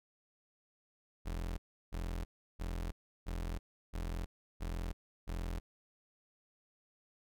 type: tone bursts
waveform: 35% pulse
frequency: 42.65 Hz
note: F1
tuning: 40 cents flat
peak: -35 dBFS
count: 7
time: 1.25-5.6 s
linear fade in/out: 20 ms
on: 330 ms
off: 340 ms
effects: none